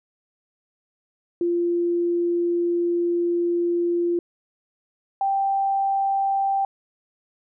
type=tone pair in turn; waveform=sine; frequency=345.8 / 784.6 Hz; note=F4 / G5; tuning=-17 / +1 cents; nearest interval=octave + major second; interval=1418 cents; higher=second; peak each=-19 / -19 dBFS; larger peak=neither; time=1.41-4.19 / 5.21-6.65 s; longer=first; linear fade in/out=2 ms; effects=none